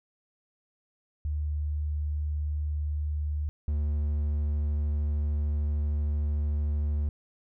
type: tone pair in turn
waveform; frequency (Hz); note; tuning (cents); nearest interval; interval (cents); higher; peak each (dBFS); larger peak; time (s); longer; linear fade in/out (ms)
sine / triangle; 74.8 / 73.9; D2 / D2; +32 / +11; unison; 21; first; -27 / -23; second; 1.25-3.49 / 3.68-7.09; second; 0
effects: none